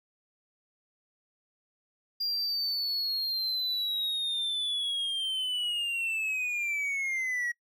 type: linear sweep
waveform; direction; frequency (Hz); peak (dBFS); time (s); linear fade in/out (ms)
triangle; down; 4800 to 1900; -27; 2.2-7.52; 10
effects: noise-tail reverb RT60 0.1 s tail -24 dB re dry